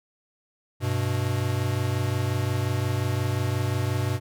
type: tone pair together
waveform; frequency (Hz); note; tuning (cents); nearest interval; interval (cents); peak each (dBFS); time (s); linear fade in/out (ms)
square; 98.3 / 123.94; G2 / B2; +5 / +7; major third; 402; -27; 0.8-4.2; 50
effects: none